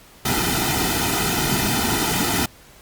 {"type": "noise with comb filter", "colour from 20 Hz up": "pink", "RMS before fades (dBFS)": -21, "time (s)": [0.25, 2.46], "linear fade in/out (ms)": 5, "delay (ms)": 1.8, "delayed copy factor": -0.9, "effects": ["pink hiss -48 dBFS RMS until 2.81 s", "Opus 48 kbps"]}